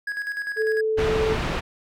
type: tone with tremolo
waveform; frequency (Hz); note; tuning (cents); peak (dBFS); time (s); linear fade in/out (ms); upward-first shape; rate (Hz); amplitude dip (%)
triangle; 1661.2; G#6; 0; -23; 0.07-0.81; 5; square; 10; 55
type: tone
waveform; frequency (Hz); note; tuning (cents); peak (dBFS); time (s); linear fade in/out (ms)
sine; 438.2; A4; -7; -20; 0.56-1.37; 50
type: low-pass noise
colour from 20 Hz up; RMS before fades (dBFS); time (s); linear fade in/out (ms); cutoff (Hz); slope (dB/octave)
pink; -26; 0.97-1.61; 20; 3000; 12
effects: none